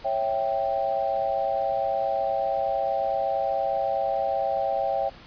sine chord, C# diminished, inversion none, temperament equal with one note detuned, 550.9 / 659.3 / 784 Hz, C#5 / E5 / G5, -11 / 0 / 0 cents, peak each -28 / -28 / -26 dBFS, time 0.04-5.1 s, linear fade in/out 20 ms, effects pink hiss -47 dBFS RMS until 5.26 s + resampled to 11025 Hz

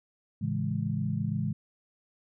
sine chord, A major seventh, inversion none, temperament equal, 110 / 138.59 / 164.81 / 207.7 Hz, A2 / C#3 / E3 / G#3, 0 / 0 / 0 / 0 cents, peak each -33 dBFS, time 0.41-1.53 s, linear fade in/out 10 ms, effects none

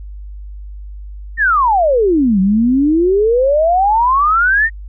sine exponential two-way sweep, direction down then up, 1879 to 185 to 1879 Hz, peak -9 dBFS, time 1.37-4.7 s, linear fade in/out 50 ms, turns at 2.4 s, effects added 50 Hz sine -27 dBFS peak until 4.88 s

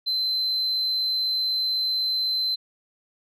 sine tone, 4074 Hz, C8, 47 cents flat, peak -20 dBFS, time 0.06-2.56 s, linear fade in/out 20 ms, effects tanh soft clip ceiling -20 dBFS

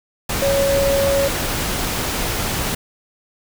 sine tone in noise, 554.4 Hz, C#5, in tune, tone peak -15 dBFS, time 0.42-1.28 s, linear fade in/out 5 ms, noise pink, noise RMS -22 dBFS, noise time 0.29-2.75 s, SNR +4 dB, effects none

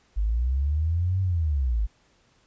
sine linear two-way sweep, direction up then down, 49 to 96 to 49 Hz, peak -21 dBFS, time 0.16-1.87 s, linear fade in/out 20 ms, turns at 1.21 s, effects pink hiss -63 dBFS RMS until 2.46 s + resampled to 16000 Hz

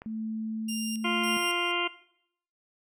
click, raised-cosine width 0.5 ms, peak -27 dBFS, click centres 0.019 s
sine tone with pitch glide, 220 to 221.8 Hz, A3 to A3, 0 to +14 cents, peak -32 dBFS, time 0.06-1.37 s, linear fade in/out 0 ms, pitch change +14 cents, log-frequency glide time 0.45-1.2 s
15% pulse tone with tremolo, 2800 Hz, F7, 4 cents sharp, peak -27 dBFS, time 0.68-1.72 s, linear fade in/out 10 ms, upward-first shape square, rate 1.8 Hz, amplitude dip 80%
harmonic tone, 349.2 Hz, F4, in tune, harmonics 1 / 2 / 3 / 4 / 6 / 7 / 8 / 9, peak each -33 / -37 / -33 / -36 / -34 / -37 / -32 / -37 dBFS, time 1.04-1.88 s, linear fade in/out 10 ms
effects noise-tail reverb RT60 0.7 s tail -18 dB re dry

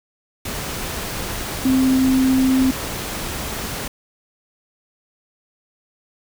sine tone in noise, 261.6 Hz, C4, in tune, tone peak -13 dBFS, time 1.65-2.71 s, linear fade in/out 5 ms, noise pink, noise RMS -27 dBFS, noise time 0.45-3.88 s, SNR +11 dB, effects none

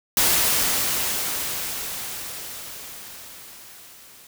white noise with level ramp, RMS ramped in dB -18 to -48 dBFS, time 0.17-4.27 s, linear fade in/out 2 ms, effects none

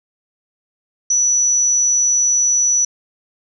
sine tone, 5920 Hz, F#8, in tune, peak -12 dBFS, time 1.1-2.85 s, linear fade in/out 5 ms, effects none

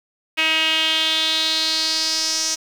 sawtooth tone with band-pass filter sweep, 317.9 Hz, D#4, 37 cents sharp, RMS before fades -20 dBFS, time 0.37-2.56 s, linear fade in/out 20 ms, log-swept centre 2600 to 5900 Hz, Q 4.6, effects 7-bit

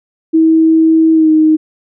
sine tone with pitch glide, 321.8 to 312.3 Hz, E4 to D#4, -42 to +7 cents, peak -5 dBFS, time 0.33-1.57 s, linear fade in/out 20 ms, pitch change -51 cents, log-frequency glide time 1.13-1.3 s, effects none

